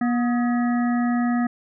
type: harmonic tone with a mistuned harmonic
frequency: 240.8 Hz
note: B3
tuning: 44 cents flat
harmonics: 1 / 3 / 5 / 7 / 8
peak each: -19 / -29 / -33 / -36 / -37 dBFS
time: 0.01-1.47 s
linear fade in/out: 5 ms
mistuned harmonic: 5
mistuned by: +78 cents
effects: none

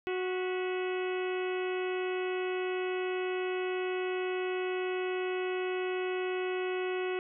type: harmonic tone with a mistuned harmonic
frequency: 368.2 Hz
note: F#4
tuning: 8 cents flat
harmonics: 1 / 2 / 3 / 4 / 5 / 6 / 7 / 8 / 9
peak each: -31 / -42 / -45 / -44 / -45 / -48 / -43 / -50 / -56 dBFS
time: 0.07-7.19 s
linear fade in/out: 0 ms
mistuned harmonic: 5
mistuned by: +100 cents
effects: none

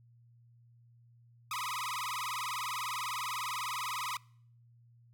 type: tone with vibrato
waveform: sawtooth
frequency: 1116 Hz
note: C#6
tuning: 11 cents sharp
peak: -31 dBFS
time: 1.51-4.17 s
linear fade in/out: 2 ms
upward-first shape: sine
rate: 20 Hz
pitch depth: 250 cents each way
effects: noise-tail reverb RT60 0.6 s tail -25 dB re dry + added 118 Hz sine -59 dBFS peak until 5.13 s

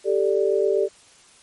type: chord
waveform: sine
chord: G suspended second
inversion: none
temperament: equal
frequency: 392 / 440 / 587.3 Hz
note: G4 / A4 / D5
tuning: 0 / 0 / 0 cents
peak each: -20 / -22 / -24 dBFS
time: 0.04-0.89 s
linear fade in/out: 50 ms
effects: white hiss -52 dBFS RMS until 1.42 s + MP3 48 kbps

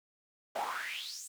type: noise with high-pass filter sweep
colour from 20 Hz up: brown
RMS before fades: -39 dBFS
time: 0.55-1.28 s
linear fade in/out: 10 ms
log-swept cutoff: 640 to 8500 Hz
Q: 6.4
effects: none

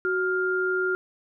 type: tone pair together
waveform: sine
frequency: 371.2 / 1403 Hz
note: F#4 / F6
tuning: +6 / +8 cents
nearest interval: octave + major seventh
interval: 2302 cents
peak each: -25 dBFS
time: 0.05-0.95 s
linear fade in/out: 0 ms
effects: none

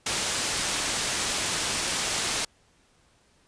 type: low-pass noise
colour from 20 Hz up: white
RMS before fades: -28 dBFS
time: 0.06-2.45 s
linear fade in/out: 5 ms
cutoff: 8400 Hz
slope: 12 dB/octave
effects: pink hiss -63 dBFS RMS until 3.47 s + resampled to 22050 Hz

